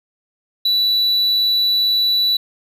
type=tone; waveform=triangle; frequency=3951 Hz; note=B7; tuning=in tune; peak=-12 dBFS; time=0.65-2.37 s; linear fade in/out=5 ms; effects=none